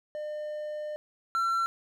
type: tone pair in turn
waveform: triangle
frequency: 603 / 1353.7 Hz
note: D5 / E6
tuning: +46 / +46 cents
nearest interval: octave + major second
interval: 1400 cents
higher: second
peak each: -31 / -23 dBFS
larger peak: second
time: 0.15-0.96 / 1.35-1.66 s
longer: first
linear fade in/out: 0 ms
effects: none